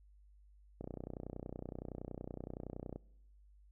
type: click train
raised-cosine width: 2 ms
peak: -30 dBFS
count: 67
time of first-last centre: 0.81-2.96 s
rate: 30.7 Hz
effects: noise-tail reverb RT60 0.9 s tail -24 dB re dry + added 50 Hz sine -60 dBFS peak until 3.71 s